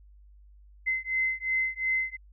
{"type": "beating tone pair", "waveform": "sine", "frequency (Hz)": [2057, 2059.8], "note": ["C7", "C7"], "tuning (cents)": [-30, -28], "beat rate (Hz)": 2.8, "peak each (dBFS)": -29, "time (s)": [0.86, 2.17], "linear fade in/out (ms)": 20, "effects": ["added 50 Hz sine -51 dBFS peak until 2.32 s"]}